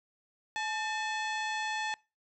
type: harmonic tone with a mistuned harmonic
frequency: 859 Hz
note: A5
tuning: 42 cents flat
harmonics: 1 / 2 / 3 / 4 / 5 / 6 / 7 / 8 / 9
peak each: -35 / -36 / -41 / -43 / -46 / -56 / -50 / -56 / -52 dBFS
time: 0.56-1.94 s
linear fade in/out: 0 ms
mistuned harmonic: 2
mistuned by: +77 cents
effects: noise-tail reverb RT60 0.3 s tail -25 dB re dry